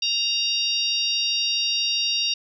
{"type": "harmonic tone", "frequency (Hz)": 932.3, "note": "A#5", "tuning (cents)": 0, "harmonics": [3, 4, 5, 6], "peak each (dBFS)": [-25, -26, -27, -28], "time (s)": [0.02, 2.34], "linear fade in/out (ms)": 5, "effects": []}